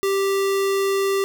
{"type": "tone", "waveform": "square", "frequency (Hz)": 392, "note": "G4", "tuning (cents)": 0, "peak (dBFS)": -19, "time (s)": [0.03, 1.24], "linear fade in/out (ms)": 0, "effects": []}